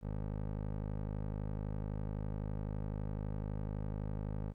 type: tone with low-pass filter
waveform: 15% pulse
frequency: 51.91 Hz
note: G#1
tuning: in tune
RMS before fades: -39 dBFS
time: 0.01-4.54 s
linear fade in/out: 50 ms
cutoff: 930 Hz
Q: 0.53
effects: 12-bit